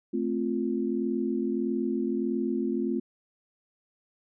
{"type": "chord", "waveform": "sine", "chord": "F major", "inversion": "first", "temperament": "equal", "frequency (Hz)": [220, 261.6, 349.2], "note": ["A3", "C4", "F4"], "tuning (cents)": [0, 0, 0], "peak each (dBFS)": -30, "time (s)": [0.13, 3], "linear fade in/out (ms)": 10, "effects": []}